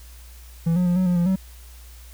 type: tone with pitch steps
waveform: triangle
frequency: 166.1 / 180 / 176.1 / 185.3 / 177.8 / 173 / 189.4 Hz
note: E3 / F#3 / F3 / F#3 / F3 / F3 / F#3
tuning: +13 / -47 / +15 / +3 / +31 / -16 / +41 cents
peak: -15 dBFS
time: 0.66-1.36 s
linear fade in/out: 10 ms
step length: 100 ms
effects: added 60 Hz sine -41 dBFS peak until 2.13 s + white hiss -50 dBFS RMS until 2.13 s